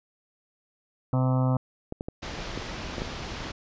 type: harmonic tone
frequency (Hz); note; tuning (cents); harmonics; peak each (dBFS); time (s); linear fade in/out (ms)
128.7; C3; -28; 1 / 2 / 4 / 5 / 6 / 7 / 8 / 9 / 10; -22 / -28 / -34 / -36 / -38 / -39 / -40 / -41 / -42; 1.13-1.57; 2
type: clicks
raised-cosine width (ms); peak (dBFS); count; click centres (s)
2; -19; 6; 1.924 / 2.009 / 2.085 / 2.576 / 2.982 / 3.019
type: low-pass noise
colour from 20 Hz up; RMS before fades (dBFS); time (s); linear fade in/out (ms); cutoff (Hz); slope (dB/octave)
pink; -36; 2.22-3.52; 10; 5700; 24
effects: resampled to 16000 Hz